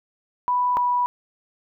sine tone pair in turn, 987.8 / 980.4 Hz, B5 / B5, 0 / -13 cents, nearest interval unison, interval 13 cents, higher first, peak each -18 dBFS, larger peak neither, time 0.48-0.77 / 0.77-1.06 s, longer neither, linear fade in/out 0 ms, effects none

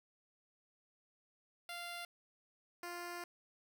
10% pulse tone pair in turn, 695 / 349 Hz, F5 / F4, -9 / -1 cents, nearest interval octave, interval 1192 cents, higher first, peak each -35 / -35 dBFS, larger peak neither, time 1.69-2.05 / 2.83-3.24 s, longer second, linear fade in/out 2 ms, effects none

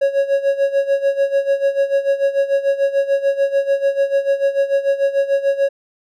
triangle tone with tremolo, 553 Hz, C#5, 4 cents flat, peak -9 dBFS, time 0.01-5.69 s, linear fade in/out 10 ms, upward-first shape sine, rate 6.8 Hz, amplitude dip 80%, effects none

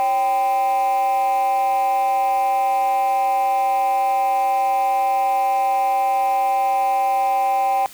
sine tone with frequency modulation, 784 Hz, G5, in tune, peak -13 dBFS, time 0-7.86 s, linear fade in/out 0 ms, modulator 234 Hz, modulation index 0.44, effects tanh soft clip ceiling -15 dBFS + white hiss -42 dBFS RMS until 7.93 s

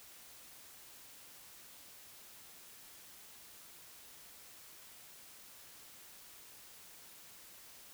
silence, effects white hiss -56 dBFS RMS until 7.93 s

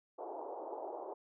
white band-pass noise, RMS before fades -44 dBFS, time 0.18-1.14 s, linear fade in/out 10 ms, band 340 to 900 Hz, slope 48 dB/octave, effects none

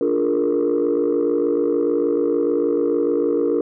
sine chord, Bb dominant seventh, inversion first, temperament just, 291.4 / 349.6 / 419.5 / 466.2 Hz, D4 / F4 / Ab4 / Bb4, -13 / +2 / +17 / 0 cents, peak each -21 / -21 / -22 / -19 dBFS, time 0.01-3.61 s, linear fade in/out 2 ms, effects tanh soft clip ceiling -11 dBFS

